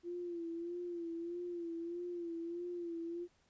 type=tone with vibrato; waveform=sine; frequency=342.8 Hz; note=F4; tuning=32 cents flat; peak=-39 dBFS; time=0.03-3.28 s; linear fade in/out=50 ms; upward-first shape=sine; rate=1.6 Hz; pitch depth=51 cents each way; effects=pink hiss -73 dBFS RMS until 3.49 s + resampled to 16000 Hz